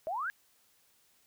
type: exponential sweep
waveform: sine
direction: up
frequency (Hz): 608 to 1700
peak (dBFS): -32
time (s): 0.07-0.3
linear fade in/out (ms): 0
effects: white hiss -68 dBFS RMS until 1.26 s